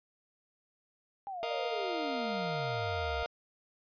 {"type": "exponential sweep", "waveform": "sine", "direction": "down", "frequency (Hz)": [815, 63.3], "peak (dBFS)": -37, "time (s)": [1.27, 3.23], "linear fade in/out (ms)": 0}
{"type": "chord", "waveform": "sawtooth", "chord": "Bb suspended fourth", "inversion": "none", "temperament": "just", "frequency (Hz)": [466.2, 621.6, 699.2], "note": ["Bb4", "Eb5", "F5"], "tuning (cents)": [0, -2, 2], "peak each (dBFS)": [-34, -35, -32], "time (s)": [1.43, 3.26], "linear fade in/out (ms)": 0}
{"effects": ["resampled to 11025 Hz"]}